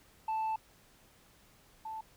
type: tone pair in turn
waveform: sine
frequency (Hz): 880 / 880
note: A5 / A5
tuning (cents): 0 / 0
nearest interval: unison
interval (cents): 0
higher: neither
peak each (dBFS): -28 / -38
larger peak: first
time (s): 0.28-0.56 / 1.85-2.01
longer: first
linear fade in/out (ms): 5
effects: tanh soft clip ceiling -30 dBFS + pink hiss -63 dBFS RMS until 2.16 s